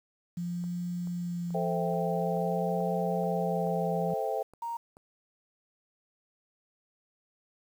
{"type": "tone with vibrato", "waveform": "sine", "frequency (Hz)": 173.5, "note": "F3", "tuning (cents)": -11, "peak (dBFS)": -31, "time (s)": [0.37, 4.14], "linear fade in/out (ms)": 5, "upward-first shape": "sine", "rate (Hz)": 0.48, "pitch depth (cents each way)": 25}
{"type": "click train", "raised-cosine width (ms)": 1, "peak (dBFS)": -38, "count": 11, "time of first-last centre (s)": [0.64, 4.969], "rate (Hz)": 2.31}
{"type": "chord", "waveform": "sine", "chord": "A minor seventh", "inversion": "none", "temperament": "equal", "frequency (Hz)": [440, 523.3, 659.3, 784], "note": ["A4", "C5", "E5", "G5"], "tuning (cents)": [0, 0, 0, 0], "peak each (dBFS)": -34, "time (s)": [1.54, 4.43], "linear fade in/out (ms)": 10}
{"type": "tone", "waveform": "sine", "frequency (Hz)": 932.3, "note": "A#5", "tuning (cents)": 0, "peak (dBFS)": -32, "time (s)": [4.62, 4.77], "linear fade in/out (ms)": 5}
{"effects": ["9-bit"]}